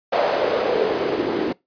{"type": "noise with band-pass filter sweep", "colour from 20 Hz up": "white", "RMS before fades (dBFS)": -21, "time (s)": [0.12, 1.53], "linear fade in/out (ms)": 10, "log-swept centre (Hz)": [620, 320], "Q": 3.9, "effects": ["noise-tail reverb RT60 0.2 s tail -23 dB re dry", "resampled to 11025 Hz"]}